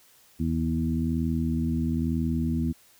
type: harmonic tone with a mistuned harmonic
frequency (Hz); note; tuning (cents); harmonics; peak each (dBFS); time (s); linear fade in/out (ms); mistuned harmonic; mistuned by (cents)
81; E2; -30; 1 / 2 / 3 / 4; -29 / -29 / -27 / -35; 0.39-2.73; 20; 1; -25
effects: white hiss -58 dBFS RMS until 2.99 s